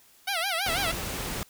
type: tone with vibrato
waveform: 10% pulse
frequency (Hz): 724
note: F#5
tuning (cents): -38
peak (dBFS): -18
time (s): 0.27-0.92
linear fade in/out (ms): 10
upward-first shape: sine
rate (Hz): 6.1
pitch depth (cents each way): 190
type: noise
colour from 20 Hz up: pink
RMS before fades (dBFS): -33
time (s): 0.66-1.43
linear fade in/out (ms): 0
effects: white hiss -58 dBFS RMS until 1.49 s